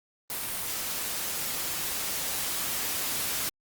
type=noise with level ramp; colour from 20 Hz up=white; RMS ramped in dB=-33 to -30 dBFS; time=0.3-3.49 s; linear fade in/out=0 ms; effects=Opus 32 kbps